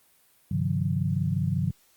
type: tone cluster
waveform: sine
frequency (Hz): 98.5 / 133.6 / 153.2 / 178.8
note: G2 / C3 / D#3 / F3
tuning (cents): +9 / +36 / -27 / +41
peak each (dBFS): -29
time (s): 0.51-1.71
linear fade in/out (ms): 5
effects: white hiss -62 dBFS RMS until 1.96 s + Opus 32 kbps